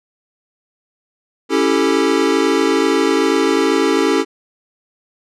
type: chord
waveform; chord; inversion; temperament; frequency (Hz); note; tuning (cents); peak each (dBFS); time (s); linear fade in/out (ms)
square; A dominant seventh; first; equal; 277.2 / 329.6 / 392 / 440; C#4 / E4 / G4 / A4; 0 / 0 / 0 / 0; -19; 1.49-4.25; 50
effects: low-pass 7000 Hz 12 dB/octave